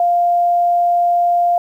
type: tone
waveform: sine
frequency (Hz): 698.5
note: F5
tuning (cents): 0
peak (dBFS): -11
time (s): 0-1.58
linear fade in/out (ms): 2
effects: 8-bit